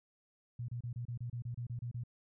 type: tone bursts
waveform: sine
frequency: 120 Hz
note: B2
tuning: 49 cents flat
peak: -37 dBFS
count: 12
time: 0.59-2.037 s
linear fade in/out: 5 ms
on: 94 ms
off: 29 ms
effects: none